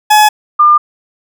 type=tone pair in turn; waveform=40% pulse / sine; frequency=849 / 1200.7 Hz; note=G#5 / D6; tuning=+38 / +38 cents; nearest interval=tritone; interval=600 cents; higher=second; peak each=-3 dBFS; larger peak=neither; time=0.1-0.29 / 0.59-0.78 s; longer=neither; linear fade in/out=10 ms; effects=none